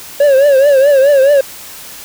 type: tone with vibrato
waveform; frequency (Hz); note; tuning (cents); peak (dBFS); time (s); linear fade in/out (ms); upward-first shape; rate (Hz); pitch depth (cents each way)
triangle; 554.4; C#5; 0; -3; 0.2-1.41; 5; triangle; 4.7; 120
effects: white hiss -31 dBFS RMS until 2.04 s